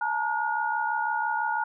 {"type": "tone cluster", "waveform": "sine", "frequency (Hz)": [861, 927, 1439], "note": ["A5", "A#5", "F#6"], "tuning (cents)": [-38, -10, -49], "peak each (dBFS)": -29, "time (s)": [0.01, 1.64], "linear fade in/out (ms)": 5, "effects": []}